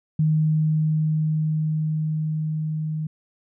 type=tone with level ramp; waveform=sine; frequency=155.56 Hz; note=D#3; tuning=in tune; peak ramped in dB=-16 to -24 dBFS; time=0.19-3.07 s; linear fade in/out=5 ms; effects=none